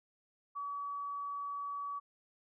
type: tone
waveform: sine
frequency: 1139 Hz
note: C#6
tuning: 47 cents sharp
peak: -37 dBFS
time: 0.55-2 s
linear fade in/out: 20 ms
effects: none